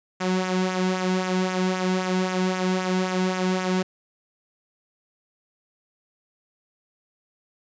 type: tone with flanger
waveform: sawtooth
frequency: 185 Hz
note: F#3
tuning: in tune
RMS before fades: -24 dBFS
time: 0.2-3.83 s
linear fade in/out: 10 ms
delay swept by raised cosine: 0.22 to 1.72 ms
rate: 3.8 Hz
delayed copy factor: -0.55
effects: resampled to 16000 Hz